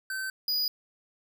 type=tone pair in turn; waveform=square; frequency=1541 / 4925 Hz; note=G6 / D#8; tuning=-30 / -19 cents; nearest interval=octave + minor sixth; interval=2011 cents; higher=second; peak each=-32 / -26 dBFS; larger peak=second; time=0.1-0.3 / 0.48-0.68 s; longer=neither; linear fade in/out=2 ms; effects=none